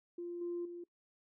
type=tone with level steps; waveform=sine; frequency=347.4 Hz; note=F4; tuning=9 cents flat; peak=-39 / -35 / -43 dBFS; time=0.18-0.84 s; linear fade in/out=5 ms; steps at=0.41 / 0.65 s; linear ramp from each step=5 ms; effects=noise-tail reverb RT60 0.1 s tail -22 dB re dry + tanh soft clip ceiling -32 dBFS